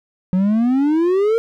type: exponential sweep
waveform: triangle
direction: up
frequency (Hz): 180 to 466.4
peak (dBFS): -11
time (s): 0.33-1.38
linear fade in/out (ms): 0
effects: none